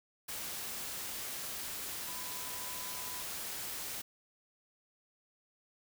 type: tone in noise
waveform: sine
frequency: 999 Hz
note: B5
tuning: 20 cents sharp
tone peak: -50 dBFS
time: 2.07-3.23 s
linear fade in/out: 10 ms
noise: white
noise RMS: -41 dBFS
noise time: 0.28-4.02 s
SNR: -12 dB
effects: none